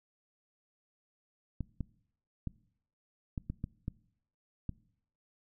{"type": "clicks", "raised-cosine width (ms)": 5, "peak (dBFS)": -23, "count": 8, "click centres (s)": [1.607, 1.807, 2.473, 3.378, 3.5, 3.641, 3.881, 4.693], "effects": ["noise-tail reverb RT60 0.7 s tail -22 dB re dry"]}